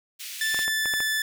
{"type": "high-pass noise", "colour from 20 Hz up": "pink", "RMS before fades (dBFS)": -37, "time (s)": [0.19, 0.66], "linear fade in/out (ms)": 20, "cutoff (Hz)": 2300, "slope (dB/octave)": 24}
{"type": "tone with pitch glide", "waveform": "sawtooth", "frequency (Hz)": [1761, 1748.8], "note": ["A6", "A6"], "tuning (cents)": [1, -11], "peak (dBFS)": -20, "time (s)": [0.41, 1.22], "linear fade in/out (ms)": 2, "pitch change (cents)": -12, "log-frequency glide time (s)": [0.59, 0.91]}
{"type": "clicks", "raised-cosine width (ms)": 0.5, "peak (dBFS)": -19, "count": 6, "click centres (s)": [0.545, 0.591, 0.68, 0.857, 0.938, 1.004]}
{"effects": []}